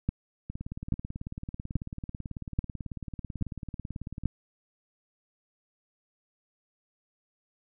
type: two click trains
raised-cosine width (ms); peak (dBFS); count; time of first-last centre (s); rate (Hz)
5; -24 / -14; 69 / 6; 0.5-4.236 / 0.09-4.257; 18.2 / 1.2
effects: none